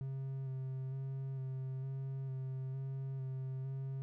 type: tone with vibrato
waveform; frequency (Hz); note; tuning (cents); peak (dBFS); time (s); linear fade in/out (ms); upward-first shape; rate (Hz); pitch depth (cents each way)
triangle; 133.1; C3; +30; -36; 0.01-4.02; 0; square; 1.1; 17
effects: none